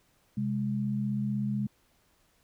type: tone pair together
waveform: sine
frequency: 130.81 / 206.9 Hz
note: C3 / G#3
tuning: 0 / -6 cents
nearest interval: minor sixth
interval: 794 cents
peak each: -32 / -29 dBFS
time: 0.37-1.67 s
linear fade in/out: 5 ms
effects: pink hiss -68 dBFS RMS until 2.43 s